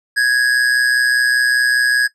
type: tone with amplitude modulation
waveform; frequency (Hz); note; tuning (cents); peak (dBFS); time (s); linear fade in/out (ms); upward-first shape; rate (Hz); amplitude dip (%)
square; 1661.2; G#6; 0; -10; 0.16-2.08; 20; sine; 125; 50
effects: noise-tail reverb RT60 0.1 s tail -18 dB re dry + low-pass 9000 Hz 12 dB/octave